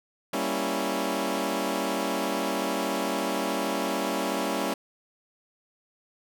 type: chord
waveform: 15% pulse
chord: G diminished seventh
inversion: none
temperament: equal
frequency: 196 / 233.1 / 277.2 / 329.6 Hz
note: G3 / Bb3 / Db4 / Fb4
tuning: 0 / 0 / 0 / 0 cents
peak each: -26 / -27 / -24 / -26 dBFS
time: 0.33-4.74 s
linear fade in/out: 5 ms
effects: none